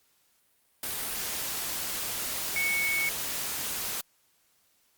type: tone in noise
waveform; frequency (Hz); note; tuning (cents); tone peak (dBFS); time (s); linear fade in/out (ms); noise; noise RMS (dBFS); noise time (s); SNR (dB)
sine; 2217; C#7; 0; -26; 2.56-3.09; 2; white; -33; 0.83-4.01; +4
effects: white hiss -68 dBFS RMS until 4.97 s + Opus 48 kbps